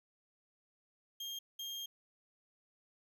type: tone bursts at uneven times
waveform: 35% pulse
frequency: 3217 Hz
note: G7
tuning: 44 cents sharp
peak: -39 dBFS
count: 2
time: 1.2-1.39 / 1.59-1.86 s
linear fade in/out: 5 ms
effects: none